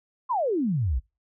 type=exponential sweep; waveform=sine; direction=down; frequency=1100 to 53.7 Hz; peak=-22 dBFS; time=0.29-1 s; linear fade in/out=20 ms; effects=noise-tail reverb RT60 0.3 s tail -26 dB re dry